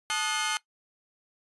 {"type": "tone cluster", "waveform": "sawtooth", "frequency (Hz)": [870, 1238, 1465, 2133, 3104], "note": ["A5", "D#6", "F#6", "C7", "G7"], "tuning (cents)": [-20, -9, -18, 33, -18], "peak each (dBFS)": -30, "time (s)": [0.1, 0.57], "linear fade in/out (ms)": 0, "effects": ["noise-tail reverb RT60 0.1 s tail -19 dB re dry", "resampled to 24000 Hz"]}